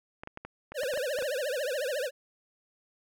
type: clicks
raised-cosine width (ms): 0.5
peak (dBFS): -25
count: 10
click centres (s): 0.235 / 0.274 / 0.374 / 0.45 / 0.72 / 0.834 / 0.937 / 0.975 / 1.188 / 1.224
type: tone with vibrato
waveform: square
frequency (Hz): 548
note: C#5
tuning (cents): -20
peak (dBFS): -30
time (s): 0.74-2.11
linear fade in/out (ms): 50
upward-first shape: triangle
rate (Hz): 14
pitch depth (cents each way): 250
effects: none